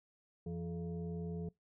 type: tone with frequency modulation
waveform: sine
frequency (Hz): 170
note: F3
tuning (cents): -46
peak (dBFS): -38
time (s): 0.46-1.49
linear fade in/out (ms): 5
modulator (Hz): 260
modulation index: 0.91
effects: noise-tail reverb RT60 0.2 s tail -24 dB re dry